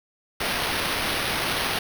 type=noise with sample-and-hold; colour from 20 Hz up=white; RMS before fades=-26 dBFS; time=0.4-1.79 s; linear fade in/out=5 ms; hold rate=7350 Hz; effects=none